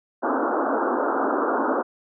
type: band-pass noise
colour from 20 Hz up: pink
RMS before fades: -23 dBFS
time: 0.22-1.83 s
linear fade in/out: 20 ms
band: 240 to 1500 Hz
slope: 96 dB/octave
effects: none